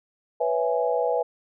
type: chord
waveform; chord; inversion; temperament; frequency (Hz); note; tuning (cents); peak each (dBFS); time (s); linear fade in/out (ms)
sine; C# minor seventh; third; equal; 493.9 / 554.4 / 659.3 / 830.6; B4 / C#5 / E5 / G#5; 0 / 0 / 0 / 0; -24 / -29 / -27 / -28; 0.4-1.23; 10
effects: none